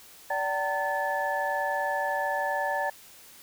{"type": "tone cluster", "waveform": "sine", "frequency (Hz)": [580, 767, 908, 1737], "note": ["D5", "G5", "A#5", "A6"], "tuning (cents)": [-22, -38, -46, -23], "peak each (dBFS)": -31, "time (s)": [0.3, 2.9], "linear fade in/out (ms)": 5, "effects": ["tanh soft clip ceiling -15 dBFS", "white hiss -51 dBFS RMS until 3.42 s"]}